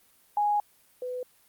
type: tone pair in turn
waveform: sine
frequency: 829 / 500.2 Hz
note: G#5 / B4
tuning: -3 / +22 cents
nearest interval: major sixth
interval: 875 cents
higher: first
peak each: -22 / -31 dBFS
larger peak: first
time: 0.37-0.6 / 1.02-1.23 s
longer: first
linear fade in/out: 2 ms
effects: white hiss -62 dBFS RMS until 1.48 s + Opus 32 kbps